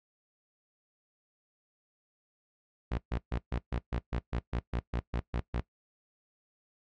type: tone bursts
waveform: sawtooth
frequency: 59.4 Hz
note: A#1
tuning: 33 cents sharp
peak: -26 dBFS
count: 14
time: 2.91-5.608 s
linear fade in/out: 10 ms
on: 72 ms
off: 130 ms
effects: noise-tail reverb RT60 0.1 s tail -19 dB re dry + low-pass 3000 Hz 12 dB/octave